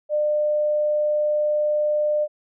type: tone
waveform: sine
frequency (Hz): 600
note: D5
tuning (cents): +37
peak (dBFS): -18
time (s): 0.09-2.28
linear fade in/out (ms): 50
effects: none